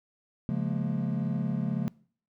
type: chord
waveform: triangle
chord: Bb minor seventh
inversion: first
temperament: equal with one note detuned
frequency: 138.59 / 174.61 / 211.3 / 233.1 Hz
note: Db3 / F3 / Ab3 / Bb3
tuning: 0 / 0 / +30 / 0 cents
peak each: -30 / -30 / -30 / -33 dBFS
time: 0.49-1.88 s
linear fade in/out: 0 ms
effects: noise-tail reverb RT60 0.5 s tail -23 dB re dry